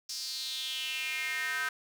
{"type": "tone with high-pass filter sweep", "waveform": "square", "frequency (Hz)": 141.7, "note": "C#3", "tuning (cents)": 38, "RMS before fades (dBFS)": -35, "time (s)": [0.09, 1.69], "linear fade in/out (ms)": 5, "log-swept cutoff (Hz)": [5300, 1500], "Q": 5, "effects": []}